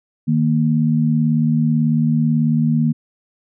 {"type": "tone pair together", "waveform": "sine", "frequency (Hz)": [154.91, 233.1], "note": ["D#3", "A#3"], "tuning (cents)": [-7, 0], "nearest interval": "perfect fifth", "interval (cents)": 707, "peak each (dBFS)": -16, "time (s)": [0.27, 2.93], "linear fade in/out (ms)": 20, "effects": []}